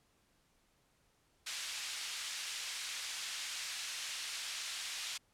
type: band-pass noise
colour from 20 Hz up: pink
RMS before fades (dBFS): -42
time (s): 1.46-5.18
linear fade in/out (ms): 10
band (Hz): 2500 to 7600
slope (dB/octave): 12
effects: pink hiss -73 dBFS RMS until 5.33 s + low-pass 12000 Hz 12 dB/octave